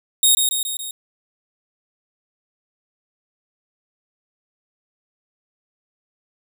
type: tone with echo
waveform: 10% pulse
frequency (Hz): 3729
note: A#7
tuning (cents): 0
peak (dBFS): -4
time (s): 0.23-0.35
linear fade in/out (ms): 2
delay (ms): 140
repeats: 4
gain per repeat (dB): -4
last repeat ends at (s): 0.91
effects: none